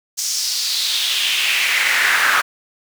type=noise with high-pass filter sweep; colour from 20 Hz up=brown; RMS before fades=-18 dBFS; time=0.17-2.42 s; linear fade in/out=20 ms; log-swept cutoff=6200 to 1400 Hz; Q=3.2; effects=none